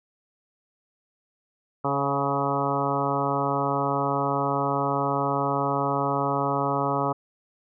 harmonic tone with a mistuned harmonic, 140 Hz, C#3, 18 cents sharp, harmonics 1 / 2 / 3 / 4 / 5 / 6 / 7 / 8 / 9, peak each -31 / -31 / -31 / -31 / -31 / -31 / -31 / -31 / -31 dBFS, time 1.84-7.13 s, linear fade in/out 10 ms, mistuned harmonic 4, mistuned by -15 cents, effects none

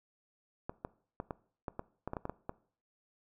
clicks, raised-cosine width 1 ms, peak -23 dBFS, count 12, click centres 0.695 / 0.849 / 1.201 / 1.308 / 1.682 / 1.794 / 2.076 / 2.134 / 2.168 / 2.254 / 2.296 / 2.494 s, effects noise-tail reverb RT60 0.5 s tail -20 dB re dry

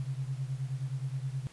sine beating tone pair, 130 / 139.5 Hz, C3 / C#3, -11 / +11 cents, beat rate 9.5 Hz, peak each -34 / -37 dBFS, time 0-1.47 s, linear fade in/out 0 ms, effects pink hiss -56 dBFS RMS until 1.52 s + resampled to 24000 Hz

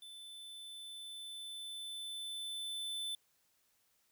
square tone with level ramp, 3520 Hz, A7, in tune, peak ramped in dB -50 to -38 dBFS, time 0.02-3.15 s, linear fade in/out 2 ms, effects white hiss -75 dBFS RMS until 4.11 s

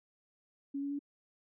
sine tone with pitch steps, 278.8 / 282 / 285.3 Hz, C#4 / C#4 / C#4, +10 / +30 / +50 cents, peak -34 dBFS, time 0.74-0.992 s, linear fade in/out 10 ms, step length 84 ms, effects none

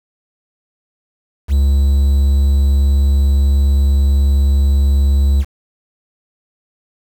triangle tone with quantisation, 69.3 Hz, C#2, in tune, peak -7 dBFS, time 1.48-5.45 s, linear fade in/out 50 ms, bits 6, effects none

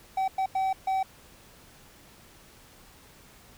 triangle tone bursts at uneven times, 765 Hz, G5, 42 cents flat, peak -22 dBFS, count 4, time 0.17-0.28 / 0.38-0.46 / 0.55-0.73 / 0.87-1.03 s, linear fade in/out 5 ms, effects pink hiss -54 dBFS RMS until 3.57 s

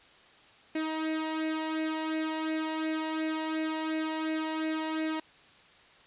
sawtooth tone with flanger, 315.6 Hz, D#4, 25 cents sharp, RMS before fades -32 dBFS, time 0.75-5.2 s, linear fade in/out 5 ms, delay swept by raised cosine 0.44 to 1.09 ms, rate 2.8 Hz, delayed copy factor +0.65, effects white hiss -57 dBFS RMS until 6.06 s + resampled to 8000 Hz

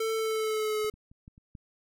square tone with pitch glide, 445 to 427.4 Hz, A4 to G#4, +20 to +50 cents, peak -28 dBFS, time 0-0.9 s, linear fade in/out 5 ms, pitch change -70 cents, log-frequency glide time 0.13-0.78 s
clicks, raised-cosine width 5 ms, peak -40 / -41 / -42 / -35 / -42 / -32 dBFS, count 6, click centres 0.846 / 0.94 / 1.115 / 1.279 / 1.379 / 1.552 s
effects none

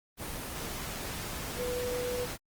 sine tone in noise, 493.1 Hz, B4, 3 cents flat, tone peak -32 dBFS, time 1.56-2.28 s, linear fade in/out 50 ms, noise pink, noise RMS -38 dBFS, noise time 0.17-2.38 s, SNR +3 dB, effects Opus 24 kbps

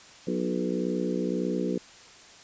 harmonic tone with a mistuned harmonic, 61.8 Hz, B1, 2 cents sharp, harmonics 3 / 4 / 5 / 6 / 7 / 8, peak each -31 / -32 / -33 / -34 / -34 / -35 dBFS, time 0.27-1.78 s, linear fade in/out 5 ms, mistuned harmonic 6, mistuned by -32 cents, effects white hiss -50 dBFS RMS until 2.43 s + resampled to 16000 Hz

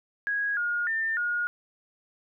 sine tone with pitch steps, 1653 / 1428 / 1797 / 1435 Hz, G#6 / F6 / A6 / F6, -9 / +38 / +36 / +47 cents, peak -25 dBFS, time 0.27-1.47 s, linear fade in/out 0 ms, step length 300 ms, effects none

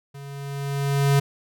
square tone with level ramp, 140 Hz, C#3, 18 cents sharp, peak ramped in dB -38 to -15 dBFS, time 0.14-1.2 s, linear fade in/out 10 ms, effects none

